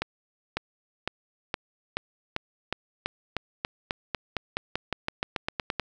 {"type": "accelerating click train", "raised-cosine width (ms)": 0.3, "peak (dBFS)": -11, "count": 23, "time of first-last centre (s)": [0.02, 5.797], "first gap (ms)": 550, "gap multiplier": 0.92, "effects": []}